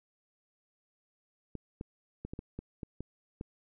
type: clicks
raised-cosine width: 3 ms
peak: -26 dBFS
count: 9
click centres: 1.553 / 1.811 / 2.25 / 2.335 / 2.391 / 2.59 / 2.832 / 3.006 / 3.411 s
effects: none